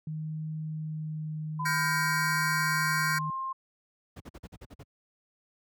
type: tone with vibrato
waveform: sine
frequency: 155.56 Hz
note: D#3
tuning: in tune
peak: -32 dBFS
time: 0.07-3.3 s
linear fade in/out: 2 ms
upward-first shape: triangle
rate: 0.57 Hz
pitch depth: 9 cents each way
type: tone with pitch glide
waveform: sine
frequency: 1009 to 1059.8 Hz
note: B5 to C6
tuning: +37 to +22 cents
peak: -31 dBFS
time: 1.59-3.53 s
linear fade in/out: 10 ms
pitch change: +85 cents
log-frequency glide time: 1.99-3.34 s
type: chord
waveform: square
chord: G half-diminished seventh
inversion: third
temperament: just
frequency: 1411.2 / 1568 / 1881.6 / 2258 Hz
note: F6 / G6 / Bb6 / Db7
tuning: +18 / 0 / +16 / +31 cents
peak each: -34 / -31 / -35 / -37 dBFS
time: 1.65-3.19 s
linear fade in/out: 10 ms
type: noise bursts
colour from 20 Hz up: brown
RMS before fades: -39 dBFS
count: 8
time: 4.16-4.833 s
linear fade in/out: 10 ms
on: 43 ms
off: 47 ms
effects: high-pass 80 Hz 12 dB/octave